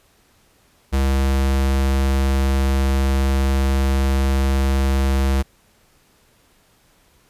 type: tone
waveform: square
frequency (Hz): 67.4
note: C#2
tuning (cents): -48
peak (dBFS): -16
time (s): 0.92-5.43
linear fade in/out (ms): 20
effects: pink hiss -57 dBFS RMS until 7.29 s + resampled to 32000 Hz